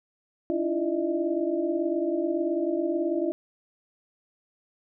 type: tone cluster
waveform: sine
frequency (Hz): 290.9 / 321.8 / 340.1 / 604 / 651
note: D4 / E4 / F4 / D5 / E5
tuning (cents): -16 / -42 / -46 / +48 / -22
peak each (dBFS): -33 / -33 / -26 / -32 / -35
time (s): 0.5-3.32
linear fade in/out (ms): 0
effects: none